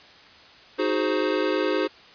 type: chord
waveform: square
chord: Ab dominant seventh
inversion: second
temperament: equal with one note detuned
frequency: 311.1 / 370 / 419.6 / 523.3 Hz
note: Eb4 / Gb4 / Ab4 / C5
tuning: 0 / 0 / +18 / 0 cents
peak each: -28 dBFS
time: 0.78-1.88 s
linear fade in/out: 20 ms
effects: white hiss -49 dBFS RMS until 2.14 s + resampled to 11025 Hz